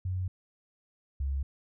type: tone pair in turn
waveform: sine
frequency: 92.3 / 68.45 Hz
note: F#2 / C#2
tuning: -4 / -21 cents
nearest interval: perfect fourth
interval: 517 cents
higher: first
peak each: -29 / -28 dBFS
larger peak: second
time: 0.05-0.28 / 1.2-1.43 s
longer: neither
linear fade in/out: 5 ms
effects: none